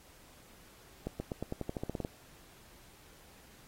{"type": "accelerating click train", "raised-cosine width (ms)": 2, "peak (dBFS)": -22, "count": 13, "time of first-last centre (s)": [1.07, 2.049], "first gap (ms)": 130, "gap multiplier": 0.91, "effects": ["pink hiss -59 dBFS RMS until 3.67 s", "AAC 48 kbps"]}